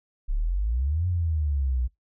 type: exponential two-way sweep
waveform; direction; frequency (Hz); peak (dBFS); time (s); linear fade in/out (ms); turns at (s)
sine; up then down; 32.7 to 91.2 to 59.5; -22; 0.28-1.88; 20; 1.07
effects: noise-tail reverb RT60 0.2 s tail -26 dB re dry